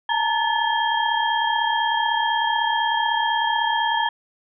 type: tone cluster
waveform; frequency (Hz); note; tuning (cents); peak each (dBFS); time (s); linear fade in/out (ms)
sine; 858 / 892 / 928 / 1730 / 3217; A5 / A5 / A#5 / A6 / G7; -44 / +23 / -8 / -30 / +44; -27 / -28 / -22 / -25 / -27; 0.09-4.09; 5
effects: none